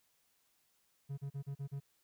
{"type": "tone bursts", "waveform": "triangle", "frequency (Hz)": 139.4, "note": "C#3", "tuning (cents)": 10, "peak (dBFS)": -36, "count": 6, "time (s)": [1.09, 1.803], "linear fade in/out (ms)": 20, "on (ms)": 88, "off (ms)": 37, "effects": ["white hiss -75 dBFS RMS until 2.03 s"]}